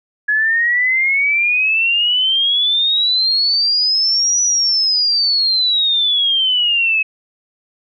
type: exponential two-way sweep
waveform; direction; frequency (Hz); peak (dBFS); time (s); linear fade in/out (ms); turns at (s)
sine; up then down; 1687 to 5920 to 2560; -12; 0.28-7.03; 10; 4.42
effects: none